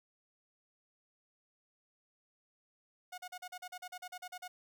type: tone bursts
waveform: sawtooth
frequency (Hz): 726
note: F#5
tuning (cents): -33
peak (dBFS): -39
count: 14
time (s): 3.12-4.48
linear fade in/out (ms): 10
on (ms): 60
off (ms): 40
effects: none